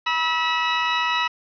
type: tone pair together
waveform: 20% pulse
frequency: 970.9 / 1296 Hz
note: B5 / E6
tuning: -30 / -30 cents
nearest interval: perfect fourth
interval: 500 cents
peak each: -17 / -18 dBFS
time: 0.06-1.28 s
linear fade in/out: 10 ms
effects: resampled to 11025 Hz + 7-bit